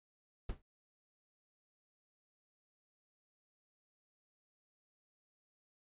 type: noise with exponential decay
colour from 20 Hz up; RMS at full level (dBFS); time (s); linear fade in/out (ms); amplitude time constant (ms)
brown; -35; 0.49-0.62; 5; 27
effects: resampled to 8000 Hz